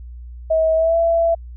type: tone with pitch glide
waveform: sine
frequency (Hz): 641 to 668.2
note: E5 to E5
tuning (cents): -49 to +23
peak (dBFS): -13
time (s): 0.5-1.35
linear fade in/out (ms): 10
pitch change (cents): +72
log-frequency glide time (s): 0.75-0.97
effects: added 60 Hz sine -32 dBFS peak until 1.56 s